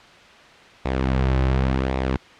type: tone with flanger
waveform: sawtooth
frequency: 65.41 Hz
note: C2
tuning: in tune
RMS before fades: -21 dBFS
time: 0.85-2.17 s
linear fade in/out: 5 ms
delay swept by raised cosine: 0.65 to 4.35 ms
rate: 0.9 Hz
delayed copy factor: -0.5
effects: white hiss -46 dBFS RMS until 2.39 s + low-pass 3000 Hz 12 dB/octave